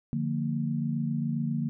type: tone cluster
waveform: sine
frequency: 148.3 / 175.7 / 230.7 Hz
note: D3 / F3 / A#3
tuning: +17 / +11 / -18 cents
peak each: -30 / -34 / -30 dBFS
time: 0.13-1.69 s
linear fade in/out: 0 ms
effects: none